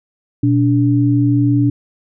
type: tone pair together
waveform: sine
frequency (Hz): 121 / 289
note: B2 / D4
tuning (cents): -35 / -28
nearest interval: octave + minor third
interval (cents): 1507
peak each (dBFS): -13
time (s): 0.43-1.7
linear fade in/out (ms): 5
effects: none